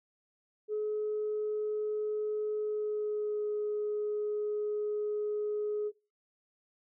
sine tone with pitch glide, 424.9 to 419.8 Hz, G#4 to G#4, +40 to +19 cents, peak -29 dBFS, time 0.68-5.92 s, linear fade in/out 50 ms, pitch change -21 cents, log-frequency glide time 2.57-3.45 s, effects noise-tail reverb RT60 0.4 s tail -25 dB re dry + tanh soft clip ceiling -26 dBFS

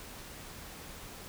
silence, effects pink hiss -47 dBFS RMS until 1.28 s

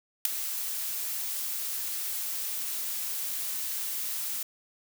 blue noise with ADSR envelope, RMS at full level -19 dBFS, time 0.25-4.43 s, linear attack 3 ms, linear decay 7 ms, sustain -14 dB, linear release 4 ms, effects none

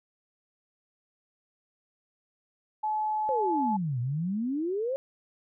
sine tone, 858 Hz, A5, 44 cents flat, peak -26 dBFS, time 2.83-3.77 s, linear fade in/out 10 ms
sine exponential two-way sweep, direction down then up, 554.4 to 117.1 to 554.4 Hz, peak -27 dBFS, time 3.29-4.96 s, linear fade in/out 0 ms, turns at 4 s
effects none

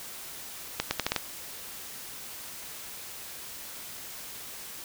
accelerating click train, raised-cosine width 0.2 ms, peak -8 dBFS, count 6, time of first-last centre 0.8-1.163 s, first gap 110 ms, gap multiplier 0.79, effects white hiss -42 dBFS RMS until 4.84 s

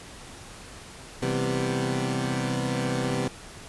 20% pulse chord, C major seventh, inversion none, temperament equal, 130.81 / 164.81 / 196 / 246.9 Hz, C3 / E3 / G3 / B3, 0 / 0 / 0 / 0 cents, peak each -23 / -29 / -28 / -27 dBFS, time 1.22-3.28 s, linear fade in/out 5 ms, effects pink hiss -44 dBFS RMS until 3.68 s + resampled to 24000 Hz

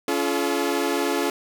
sawtooth tone cluster, 282 / 345.8 / 429.1 Hz, C#4 / F4 / A4, +30 / -17 / -43 cents, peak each -22 dBFS, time 0.08-1.3 s, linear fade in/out 2 ms, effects none

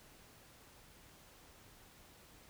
silence, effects pink hiss -61 dBFS RMS until 2.49 s

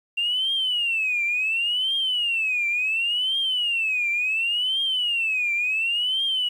sine tone with vibrato, 2752 Hz, F7, 26 cents flat, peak -20 dBFS, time 0.17-6.49 s, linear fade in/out 10 ms, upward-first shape triangle, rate 0.7 Hz, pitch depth 280 cents each way, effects tanh soft clip ceiling -16 dBFS + 9-bit

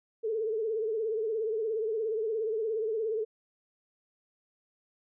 sine tone with vibrato, 440 Hz, A4, in tune, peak -28 dBFS, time 0.23-3.25 s, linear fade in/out 20 ms, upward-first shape triangle, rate 17 Hz, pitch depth 96 cents each way, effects none

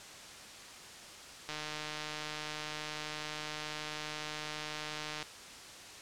click train, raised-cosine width 0.2 ms, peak -22 dBFS, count 569, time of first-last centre 1.49-5.227 s, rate 152 Hz, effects white hiss -49 dBFS RMS until 6.01 s + low-pass 7000 Hz 12 dB/octave

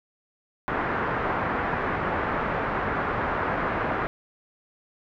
white low-pass noise, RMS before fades -27 dBFS, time 0.68-4.07 s, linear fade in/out 0 ms, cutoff 1600 Hz, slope 24 dB/octave, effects none

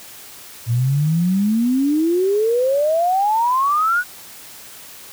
sine exponential sweep, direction up, 113 to 1495 Hz, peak -14 dBFS, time 0.66-4.04 s, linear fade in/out 50 ms, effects white hiss -39 dBFS RMS until 5.12 s + high-pass 60 Hz 12 dB/octave

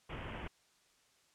pink low-pass noise, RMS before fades -44 dBFS, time 0.09-0.48 s, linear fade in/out 10 ms, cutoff 3200 Hz, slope 96 dB/octave, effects white hiss -70 dBFS RMS until 1.34 s + low-pass 8000 Hz 12 dB/octave

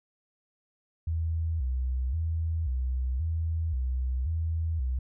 sine tone with vibrato, 72.2 Hz, D2, 29 cents flat, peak -26 dBFS, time 1.07-4.99 s, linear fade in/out 5 ms, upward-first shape square, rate 0.94 Hz, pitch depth 210 cents each way, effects none

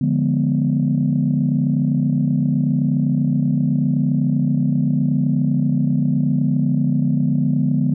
sine chord, D diminished seventh, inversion none, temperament equal, 146.83 / 174.61 / 207.7 / 246.9 Hz, D3 / F3 / Ab3 / Cb4, 0 / 0 / 0 / 0 cents, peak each -18 / -22 / -22 / -19 dBFS, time 0.01-7.94 s, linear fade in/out 5 ms, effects tanh soft clip ceiling -7 dBFS

